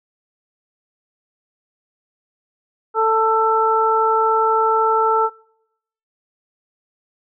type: harmonic tone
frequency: 443.7 Hz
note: A4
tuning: 14 cents sharp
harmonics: 1 / 2 / 3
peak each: -18 / -18 / -18 dBFS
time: 2.94-5.3 s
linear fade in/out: 50 ms
effects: noise-tail reverb RT60 0.8 s tail -24 dB re dry